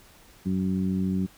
harmonic tone, 93.9 Hz, F#2, 26 cents sharp, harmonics 1 / 2 / 3 / 4, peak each -33 / -24 / -33 / -39 dBFS, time 0.45-1.27 s, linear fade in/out 20 ms, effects pink hiss -54 dBFS RMS until 1.37 s

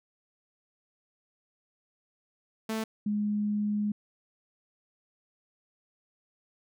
sawtooth / sine tone pair in turn, 220.8 / 208.4 Hz, A3 / G#3, +6 / +6 cents, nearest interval minor second, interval 100 cents, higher first, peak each -26 dBFS, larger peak neither, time 2.69-2.84 / 3.06-3.92 s, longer second, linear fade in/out 5 ms, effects none

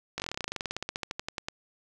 slowing click train, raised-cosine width 0.2 ms, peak -15 dBFS, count 27, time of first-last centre 0.18-1.485 s, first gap 19 ms, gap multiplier 1.07, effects none

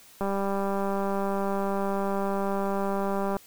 click train, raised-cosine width 1 ms, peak -16 dBFS, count 623, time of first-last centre 0.21-3.367 s, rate 197 Hz, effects white hiss -53 dBFS RMS until 3.46 s

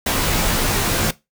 pink noise with comb filter, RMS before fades -19 dBFS, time 0.06-1.11 s, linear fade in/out 5 ms, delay 16 ms, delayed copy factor -0.7, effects noise-tail reverb RT60 0.2 s tail -18 dB re dry

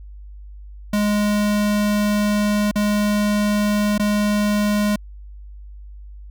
square tone with dropouts, 207.7 Hz, G#3, in tune, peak -17 dBFS, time 0.93-4.96 s, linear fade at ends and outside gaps 5 ms, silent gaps 2.713-2.756 / 3.98-3.995 s, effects added 50 Hz sine -35 dBFS peak until 6.3 s

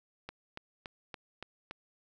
click train, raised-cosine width 0.3 ms, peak -25 dBFS, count 6, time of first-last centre 0.29-1.71 s, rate 3.52 Hz, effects none

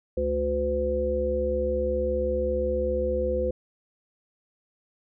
harmonic tone with a mistuned harmonic, 72.6 Hz, D2, 19 cents flat, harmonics 1 / 3 / 5 / 7, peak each -30 / -35 / -31 / -25 dBFS, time 0.17-3.51 s, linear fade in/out 5 ms, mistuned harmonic 1, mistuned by -71 cents, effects none

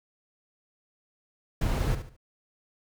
brown noise with echo, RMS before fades -26 dBFS, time 1.61-1.95 s, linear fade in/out 5 ms, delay 72 ms, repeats 3, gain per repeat -10 dB, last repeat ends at 2.166 s, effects none

